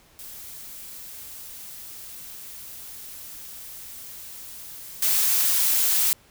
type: noise with level steps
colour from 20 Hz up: blue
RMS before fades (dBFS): -40 / -21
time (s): 0.19-6.13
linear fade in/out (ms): 0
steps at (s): 5.02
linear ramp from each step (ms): 5
effects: pink hiss -56 dBFS RMS until 6.3 s